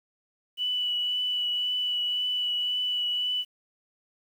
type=tone with vibrato; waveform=sine; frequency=2962 Hz; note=F#7; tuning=1 cent sharp; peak=-25 dBFS; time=0.57-3.45 s; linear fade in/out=50 ms; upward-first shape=triangle; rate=1.9 Hz; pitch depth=15 cents each way; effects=9-bit